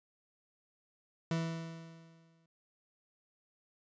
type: tone with exponential decay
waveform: 40% pulse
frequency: 164.4 Hz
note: E3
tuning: 4 cents flat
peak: -29 dBFS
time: 1.31-2.46 s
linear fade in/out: 2 ms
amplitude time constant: 250 ms
effects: resampled to 16000 Hz